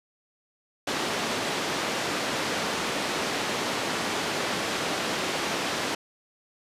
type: band-pass noise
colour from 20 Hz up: pink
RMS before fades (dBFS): -29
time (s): 0.87-5.95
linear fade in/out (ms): 5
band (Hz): 250 to 5700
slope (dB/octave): 12
effects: resampled to 32000 Hz